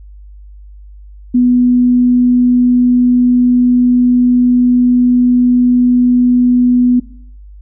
sine tone, 246.9 Hz, B3, in tune, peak -6 dBFS, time 1.34-7 s, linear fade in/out 10 ms, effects noise-tail reverb RT60 0.6 s tail -19 dB re dry + added 50 Hz sine -32 dBFS peak until 7.61 s

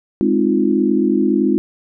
sine chord, F minor seventh, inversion first, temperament equal, 207.7 / 261.6 / 311.1 / 349.2 Hz, Ab3 / C4 / Eb4 / F4, 0 / 0 / 0 / 0 cents, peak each -18 dBFS, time 0.21-1.58 s, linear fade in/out 0 ms, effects none

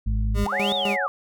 harmonic tone, 53 Hz, G#1, 36 cents sharp, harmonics 1 / 2 / 4, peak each -21 / -27 / -33 dBFS, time 0.06-0.45 s, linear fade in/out 10 ms
25% pulse tone with tremolo, 202.6 Hz, G#3, 43 cents flat, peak -21 dBFS, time 0.34-0.97 s, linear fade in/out 50 ms, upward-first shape square, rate 3.9 Hz, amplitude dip 75%
sine linear two-way sweep, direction up then down, 700 to 3790 to 1104 Hz, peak -24 dBFS, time 0.46-1.08 s, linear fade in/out 0 ms, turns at 0.74 s
sine chord, C# suspended fourth, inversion none, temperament equal, 554.4 / 740 / 830.6 Hz, C#5 / F#5 / G#5, 0 / 0 / 0 cents, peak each -28 / -29 / -31 dBFS, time 0.52-1.07 s, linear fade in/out 5 ms
effects none

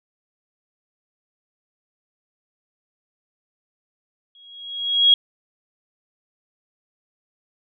sine tone with exponential growth, 3302 Hz, G#7, 11 cents flat, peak -8 dBFS, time 4.35-5.14 s, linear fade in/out 2 ms, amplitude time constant 170 ms, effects none

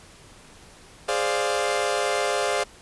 sawtooth chord, D half-diminished seventh, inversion second, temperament equal with one note detuned, 415.3 / 523.3 / 589.4 / 698.5 Hz, Ab4 / C5 / D5 / F5, 0 / 0 / +6 / 0 cents, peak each -24 dBFS, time 1.08-2.64 s, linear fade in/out 10 ms, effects pink hiss -49 dBFS RMS until 2.81 s + resampled to 24000 Hz

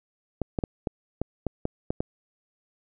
clicks, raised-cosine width 2 ms, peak -13 dBFS, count 9, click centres 0.417 / 0.588 / 0.638 / 0.872 / 1.216 / 1.467 / 1.654 / 1.905 / 2.005 s, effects none

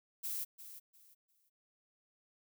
violet noise with echo, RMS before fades -39 dBFS, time 0.23-0.45 s, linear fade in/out 20 ms, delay 350 ms, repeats 3, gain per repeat -12 dB, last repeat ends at 1.5 s, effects none

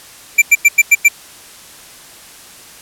square tone bursts, 2350 Hz, D7, 1 cent sharp, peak -4 dBFS, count 6, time 0.38-1.085 s, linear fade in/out 10 ms, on 40 ms, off 93 ms, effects white hiss -38 dBFS RMS until 2.81 s + low-pass 12000 Hz 12 dB/octave

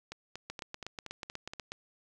two click trains, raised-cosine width 0.2 ms, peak -24 / -22 dBFS, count 7 / 11, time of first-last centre 0.12-1.535 / 0.5-1.72 s, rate 4.24 / 8.2 Hz, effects none

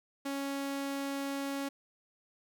sawtooth tone, 277.2 Hz, C#4, in tune, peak -30 dBFS, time 0.25-1.69 s, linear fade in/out 10 ms, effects none

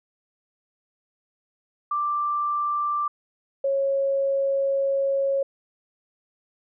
sine tone pair in turn, 1178 / 548.6 Hz, D6 / C#5, +5 / -18 cents, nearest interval octave + minor second, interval 1323 cents, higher first, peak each -22 / -20 dBFS, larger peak second, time 1.91-3.08 / 3.64-5.43 s, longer second, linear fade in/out 5 ms, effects none

